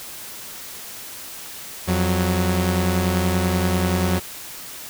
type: tone pair together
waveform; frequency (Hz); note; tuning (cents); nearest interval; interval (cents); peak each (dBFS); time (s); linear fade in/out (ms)
sawtooth; 87.2 / 184.77; F2 / F#3; -2 / -2; octave + minor second; 1300; -17; 1.87-4.2; 20
effects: white hiss -36 dBFS RMS until 4.89 s